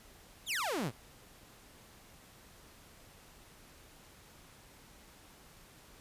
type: exponential sweep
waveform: sawtooth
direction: down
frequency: 3981 to 98 Hz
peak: -29 dBFS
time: 0.46-0.92 s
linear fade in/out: 50 ms
effects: pink hiss -58 dBFS RMS until 6 s + resampled to 32000 Hz